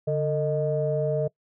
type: tone cluster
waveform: sine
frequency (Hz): 144.7 / 449.7 / 620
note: D3 / A4 / D#5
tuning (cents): -25 / +38 / -6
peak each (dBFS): -26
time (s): 0.07-1.28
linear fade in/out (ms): 10
effects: noise-tail reverb RT60 0.1 s tail -23 dB re dry + tanh soft clip ceiling -13 dBFS